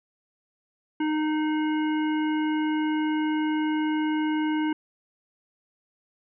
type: harmonic tone with a mistuned harmonic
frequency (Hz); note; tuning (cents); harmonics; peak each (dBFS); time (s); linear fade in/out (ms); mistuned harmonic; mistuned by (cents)
307.9; D#4; -18; 1 / 3 / 5 / 7 / 9; -23 / -33 / -37 / -40 / -42; 1-4.73; 5; 9; +67
effects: none